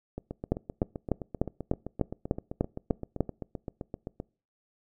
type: two click trains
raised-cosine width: 2 ms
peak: -11 / -22 dBFS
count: 10 / 32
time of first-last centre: 0.52-3.207 / 0.18-4.201 s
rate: 3.35 / 7.71 Hz
effects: noise-tail reverb RT60 0.4 s tail -25 dB re dry